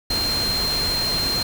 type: tone in noise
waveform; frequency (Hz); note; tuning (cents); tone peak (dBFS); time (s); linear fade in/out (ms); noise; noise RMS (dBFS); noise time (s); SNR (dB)
sine; 4176; C8; -4; -21; 0.1-1.43; 5; pink; -27; 0.1-1.43; +3
effects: none